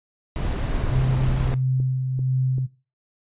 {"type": "noise", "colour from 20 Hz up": "brown", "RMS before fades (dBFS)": -24, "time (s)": [0.36, 1.54], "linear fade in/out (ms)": 0}
{"type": "tone with tremolo", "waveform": "sine", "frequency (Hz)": 129.9, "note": "C3", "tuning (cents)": -12, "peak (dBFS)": -18, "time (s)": [0.9, 2.67], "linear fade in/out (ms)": 20, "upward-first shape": "sine", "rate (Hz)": 1.5, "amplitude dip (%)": 40}
{"type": "click train", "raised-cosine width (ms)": 3, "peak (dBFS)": -22, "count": 5, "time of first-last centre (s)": [1.02, 2.583], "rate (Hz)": 2.56}
{"effects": ["noise-tail reverb RT60 0.3 s tail -18 dB re dry", "resampled to 8000 Hz"]}